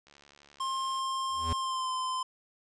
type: click train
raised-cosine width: 0.2 ms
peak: -38 dBFS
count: 67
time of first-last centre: 0.07-0.989 s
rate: 71.8 Hz
type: tone with pitch glide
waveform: square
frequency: 1061 to 1031.4 Hz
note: C6 to C6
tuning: +24 to -25 cents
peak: -31 dBFS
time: 0.6-2.23 s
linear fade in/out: 5 ms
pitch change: -49 cents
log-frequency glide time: 1.56-1.91 s
type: tone with exponential growth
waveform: square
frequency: 82.41 Hz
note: E2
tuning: in tune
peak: -28 dBFS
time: 1.29-1.53 s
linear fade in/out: 5 ms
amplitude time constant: 51 ms
effects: resampled to 22050 Hz

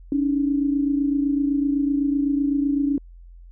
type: tone pair together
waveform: sine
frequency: 280.4 / 308.3 Hz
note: C#4 / D#4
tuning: +20 / -16 cents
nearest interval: major second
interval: 164 cents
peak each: -19 / -26 dBFS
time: 0.12-2.98 s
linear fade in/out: 2 ms
effects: added 43 Hz sine -41 dBFS peak until 3.51 s

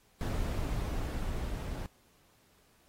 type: noise with level ramp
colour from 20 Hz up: brown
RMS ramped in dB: -32 to -37 dBFS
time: 0.21-1.86 s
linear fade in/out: 0 ms
effects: pink hiss -67 dBFS RMS until 2.88 s + AAC 48 kbps

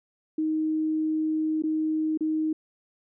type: tone with dropouts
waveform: sine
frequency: 312.9 Hz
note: D#4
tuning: 10 cents sharp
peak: -23 dBFS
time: 0.38-2.53 s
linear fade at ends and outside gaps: 5 ms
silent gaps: 1.623-1.636 / 2.175-2.207 s
effects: none

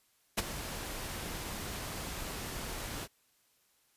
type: noise with ADSR envelope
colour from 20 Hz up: pink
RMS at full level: -27 dBFS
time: 0.37-3.08 s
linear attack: 15 ms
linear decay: 25 ms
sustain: -13 dB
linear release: 47 ms
effects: white hiss -71 dBFS RMS until 3.96 s + resampled to 32000 Hz

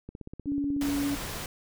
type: click train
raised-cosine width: 3 ms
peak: -27 dBFS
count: 14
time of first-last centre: 0.09-0.888 s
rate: 16.3 Hz
type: tone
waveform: sine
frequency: 284.1 Hz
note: C#4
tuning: 43 cents sharp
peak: -26 dBFS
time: 0.46-1.16 s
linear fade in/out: 20 ms
type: noise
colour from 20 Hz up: pink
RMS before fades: -36 dBFS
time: 0.81-1.46 s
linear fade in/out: 2 ms
effects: none

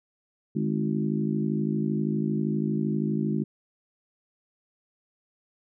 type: harmonic tone with a mistuned harmonic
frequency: 52.6 Hz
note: G#1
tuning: 23 cents sharp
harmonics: 3 / 4 / 5 / 6 / 7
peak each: -29 / -27 / -34 / -32 / -35 dBFS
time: 0.55-3.44 s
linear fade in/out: 10 ms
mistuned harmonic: 3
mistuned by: -59 cents
effects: none

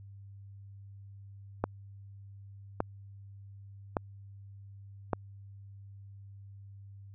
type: click train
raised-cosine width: 1 ms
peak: -14 dBFS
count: 4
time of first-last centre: 1.64-5.132 s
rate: 0.859 Hz
effects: added 99 Hz sine -47 dBFS peak until 7.14 s

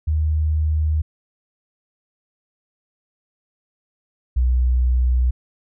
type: tone pair in turn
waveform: sine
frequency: 77.3 / 62.21 Hz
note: D#2 / B1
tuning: -11 / +13 cents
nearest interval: major third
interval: 376 cents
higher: first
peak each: -16 / -14 dBFS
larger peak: second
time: 0.07-1.02 / 4.36-5.31 s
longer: neither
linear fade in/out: 10 ms
effects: none

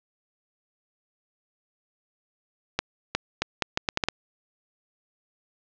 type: accelerating click train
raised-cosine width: 0.2 ms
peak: -5 dBFS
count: 9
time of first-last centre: 2.79-4.086 s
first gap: 360 ms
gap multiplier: 0.75
effects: low-pass 5000 Hz 12 dB/octave

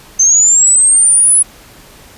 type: linear sweep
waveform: sine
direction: up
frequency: 6190 to 10280 Hz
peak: -5 dBFS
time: 0.19-1.43 s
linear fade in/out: 10 ms
effects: pink hiss -39 dBFS RMS until 2.17 s + resampled to 32000 Hz

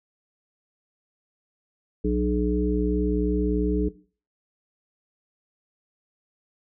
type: harmonic tone with a mistuned harmonic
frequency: 60.5 Hz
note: B1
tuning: 35 cents flat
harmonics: 1 / 3 / 5 / 7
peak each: -26 / -26 / -26 / -26 dBFS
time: 2.04-3.89 s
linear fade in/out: 10 ms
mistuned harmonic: 3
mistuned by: +25 cents
effects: noise-tail reverb RT60 0.4 s tail -18 dB re dry

